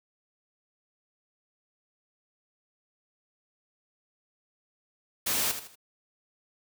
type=noise with echo; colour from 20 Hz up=white; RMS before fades=-28 dBFS; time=5.26-5.52 s; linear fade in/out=10 ms; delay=79 ms; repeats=3; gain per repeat=-9 dB; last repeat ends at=5.757 s; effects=none